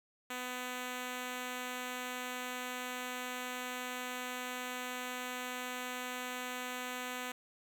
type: tone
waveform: 5% pulse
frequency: 250.3 Hz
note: B3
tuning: 23 cents sharp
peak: -27 dBFS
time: 0.3-7.32 s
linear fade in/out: 5 ms
effects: none